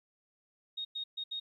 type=tone bursts at uneven times; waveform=sine; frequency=3729 Hz; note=A#7; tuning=in tune; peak=-35 dBFS; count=4; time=0.77-0.85 / 0.95-1.04 / 1.17-1.24 / 1.31-1.4 s; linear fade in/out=10 ms; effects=12-bit